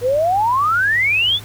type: exponential sweep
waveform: sine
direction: up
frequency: 472.5 to 3599 Hz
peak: -13 dBFS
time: 0.01-1.4 s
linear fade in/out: 50 ms
effects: added 103 Hz sine -34 dBFS peak until 1.44 s + pink hiss -39 dBFS RMS until 1.44 s